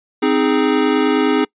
square chord, Ab major, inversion first, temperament equal, 261.6 / 311.1 / 415.3 Hz, C4 / Eb4 / Ab4, 0 / 0 / 0 cents, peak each -18 dBFS, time 0.22-1.45 s, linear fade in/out 10 ms, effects noise-tail reverb RT60 0.1 s tail -25 dB re dry + resampled to 8000 Hz

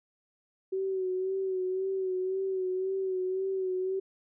sine tone with vibrato, 377 Hz, F#4, 32 cents sharp, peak -28 dBFS, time 0.72-4 s, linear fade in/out 10 ms, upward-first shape sine, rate 1.9 Hz, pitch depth 38 cents each way, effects none

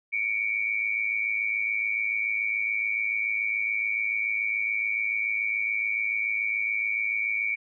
sine tone pair together, 2242 / 2349 Hz, C#7 / D7, +19 / 0 cents, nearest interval minor second, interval 81 cents, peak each -27 / -28 dBFS, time 0.12-7.56 s, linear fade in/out 20 ms, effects none

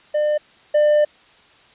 triangle tone pair in turn, 600 / 597.5 Hz, D5 / D5, +37 / +30 cents, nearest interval unison, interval 7 cents, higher first, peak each -14 / -10 dBFS, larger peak second, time 0.14-0.38 / 0.74-1.05 s, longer second, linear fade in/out 10 ms, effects white hiss -51 dBFS RMS until 1.74 s + resampled to 8000 Hz

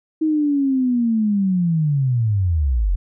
sine linear sweep, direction down, 318.1 to 40.25 Hz, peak -15 dBFS, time 0.21-2.96 s, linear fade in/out 10 ms, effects none

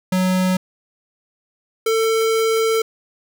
square tone pair in turn, 185 / 447.2 Hz, F#3 / A4, 0 / +28 cents, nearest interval octave + minor third, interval 1528 cents, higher second, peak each -16 dBFS, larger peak neither, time 0.12-0.57 / 1.86-2.82 s, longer second, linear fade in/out 5 ms, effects none

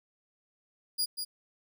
sawtooth tone with echo, 4862 Hz, D#8, 41 cents flat, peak -24 dBFS, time 0.98-1.06 s, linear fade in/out 20 ms, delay 190 ms, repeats 1, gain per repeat -6 dB, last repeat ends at 1.25 s, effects none

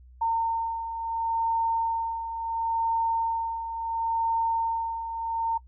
sine beating tone pair, 911 / 911.72 Hz, A#5 / A#5, -40 / -39 cents, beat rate 0.72 Hz, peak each -32 / -25 dBFS, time 0.21-5.58 s, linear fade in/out 10 ms, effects noise-tail reverb RT60 0.1 s tail -22 dB re dry + added 62 Hz sine -48 dBFS peak until 5.67 s

